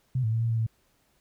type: tone with pitch steps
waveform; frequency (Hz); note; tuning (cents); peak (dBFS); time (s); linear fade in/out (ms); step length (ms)
sine; 128 / 110.4 / 113.4 / 115.3 / 113.8 / 112; C3 / A2 / A#2 / A#2 / A#2 / A2; -38 / +6 / -47 / -19 / -41 / +31; -23; 0.15-0.666; 5; 86
effects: pink hiss -68 dBFS RMS until 1.2 s